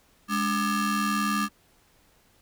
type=ring-modulated tone; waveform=35% pulse; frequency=493.9 Hz; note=B4; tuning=in tune; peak=-19 dBFS; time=0.28-1.49 s; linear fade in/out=50 ms; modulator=701 Hz; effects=pink hiss -62 dBFS RMS until 2.41 s